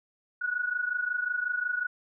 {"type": "tone pair together", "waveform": "sine", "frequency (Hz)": [1458.5, 1484], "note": ["F#6", "F#6"], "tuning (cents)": [-25, 5], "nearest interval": "unison", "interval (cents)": 30, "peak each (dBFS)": [-29, -32], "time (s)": [0.41, 1.87], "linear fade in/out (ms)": 10, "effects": []}